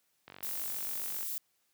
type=click train; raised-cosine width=0.3 ms; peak=-31 dBFS; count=46; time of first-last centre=0.28-1.229 s; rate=47.4 Hz
type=noise; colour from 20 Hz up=violet; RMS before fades=-37 dBFS; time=0.43-1.38 s; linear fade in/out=0 ms
effects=white hiss -75 dBFS RMS until 1.73 s + high-pass 80 Hz 12 dB/octave